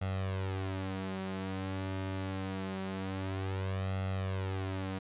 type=tone with flanger; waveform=sawtooth; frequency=95.4 Hz; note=G2; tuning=47 cents flat; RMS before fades=-36 dBFS; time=0.01-4.99 s; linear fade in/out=10 ms; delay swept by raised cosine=1.5 to 7.2 ms; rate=0.25 Hz; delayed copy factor=+0.7; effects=resampled to 8000 Hz